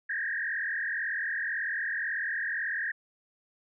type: tone with frequency modulation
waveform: sine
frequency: 1743 Hz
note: A6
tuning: 17 cents flat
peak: -29 dBFS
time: 0.09-2.92 s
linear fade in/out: 10 ms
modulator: 41.9 Hz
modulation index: 3.6
effects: none